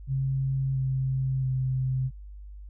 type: tone with pitch steps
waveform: sine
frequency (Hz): 134.3 / 132.22 / 130.18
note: C3 / C3 / C3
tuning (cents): +46 / +19 / -8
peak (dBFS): -24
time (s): 0.07-2.11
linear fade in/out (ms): 50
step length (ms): 680
effects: added 50 Hz sine -40 dBFS peak until 2.69 s